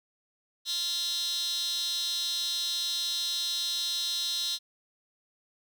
15% pulse tone with high-pass filter, 346.5 Hz, F4, 14 cents flat, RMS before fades -31 dBFS, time 0.65-4.59 s, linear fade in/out 50 ms, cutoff 4100 Hz, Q 7.7, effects none

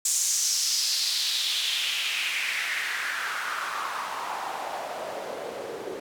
white noise with band-pass filter sweep, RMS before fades -29 dBFS, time 0.05-6 s, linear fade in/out 5 ms, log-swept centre 7300 to 400 Hz, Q 3.1, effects none

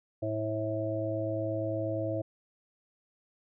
harmonic tone, 108.5 Hz, A2, 24 cents flat, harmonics 1 / 3 / 5 / 6, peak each -35 / -35 / -35 / -35 dBFS, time 0.22-2.22 s, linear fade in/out 10 ms, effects none

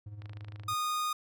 triangle tone with tremolo, 103.83 Hz, G#2, in tune, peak -37 dBFS, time 0.06-0.74 s, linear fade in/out 5 ms, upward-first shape sine, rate 17 Hz, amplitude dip 60%
click train, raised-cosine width 0.3 ms, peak -34 dBFS, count 12, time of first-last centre 0.22-0.635 s, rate 26.5 Hz
45% pulse tone, 1232 Hz, D#6, 17 cents flat, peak -30 dBFS, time 0.68-1.13 s, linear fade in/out 5 ms
effects none

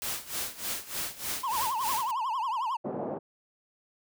white noise with tremolo, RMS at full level -32 dBFS, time 0.02-2.11 s, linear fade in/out 0 ms, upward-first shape sine, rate 3.3 Hz, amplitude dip 85%
triangle tone with vibrato, 970 Hz, B5, 31 cents flat, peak -26 dBFS, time 1.43-2.77 s, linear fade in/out 10 ms, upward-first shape triangle, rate 11 Hz, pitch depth 240 cents each way
white band-pass noise, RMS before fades -34 dBFS, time 2.84-3.19 s, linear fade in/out 20 ms, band 150 to 690 Hz, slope 24 dB/octave
effects none

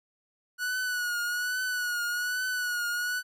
45% pulse tone with vibrato, 1467 Hz, F#6, 15 cents flat, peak -28 dBFS, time 0.58-3.23 s, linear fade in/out 50 ms, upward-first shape triangle, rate 1.2 Hz, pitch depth 54 cents each way, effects none

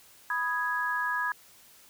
sine chord, G# minor, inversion first, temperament equal, 987.8 / 1244.5 / 1661.2 Hz, B5 / D#6 / G#6, 0 / 0 / 0 cents, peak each -32 / -35 / -29 dBFS, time 0.3-1.32 s, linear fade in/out 2 ms, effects white hiss -56 dBFS RMS until 1.89 s

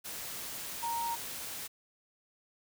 sine tone in noise, 932.3 Hz, A#5, in tune, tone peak -32 dBFS, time 0.82-1.16 s, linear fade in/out 20 ms, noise white, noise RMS -41 dBFS, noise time 0.04-1.68 s, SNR +6 dB, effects none

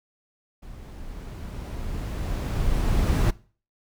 brown noise with level ramp, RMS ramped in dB -42 to -19 dBFS, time 0.62-3.31 s, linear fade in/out 10 ms, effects noise-tail reverb RT60 0.4 s tail -21 dB re dry

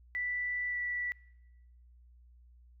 sine tone with pitch glide, 1973 to 1959.4 Hz, B6 to B6, -2 to -14 cents, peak -32 dBFS, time 0.15-1.12 s, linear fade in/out 0 ms, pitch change -12 cents, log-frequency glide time 0.68-0.77 s, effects noise-tail reverb RT60 1.0 s tail -23 dB re dry + added 60 Hz sine -56 dBFS peak until 2.8 s

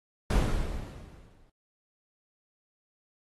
brown noise with exponential decay, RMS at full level -21 dBFS, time 0.3-1.5 s, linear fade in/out 5 ms, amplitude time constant 260 ms, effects AAC 32 kbps

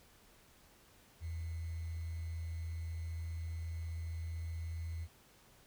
sine tone with sample-and-hold, 82.5 Hz, E2, 2 cents sharp, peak -38 dBFS, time 1.2-5.08 s, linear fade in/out 50 ms, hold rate 2100 Hz, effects pink hiss -64 dBFS RMS until 5.66 s

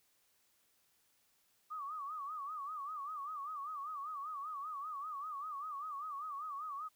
sine tone with vibrato, 1183 Hz, D6, 12 cents sharp, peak -40 dBFS, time 1.7-6.89 s, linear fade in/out 20 ms, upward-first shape sine, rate 5.1 Hz, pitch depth 130 cents each way, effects white hiss -74 dBFS RMS until 6.95 s

